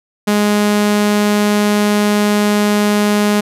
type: tone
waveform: sawtooth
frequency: 207.7 Hz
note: G#3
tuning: in tune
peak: -7 dBFS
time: 0.27-3.41 s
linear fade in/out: 10 ms
effects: resampled to 32000 Hz